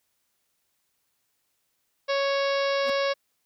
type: harmonic tone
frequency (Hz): 554.4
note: C#5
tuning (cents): 0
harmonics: 1 / 2 / 3 / 4 / 5 / 6 / 7 / 8 / 9 / 10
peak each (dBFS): -24 / -31 / -34 / -35 / -38 / -40 / -38 / -41 / -40 / -40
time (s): 2.08-3.14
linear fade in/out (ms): 20
type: tone with exponential growth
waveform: sawtooth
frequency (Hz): 250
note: B3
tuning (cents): +21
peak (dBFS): -29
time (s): 2.81-2.9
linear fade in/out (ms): 1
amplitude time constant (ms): 19
effects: white hiss -74 dBFS RMS until 3.45 s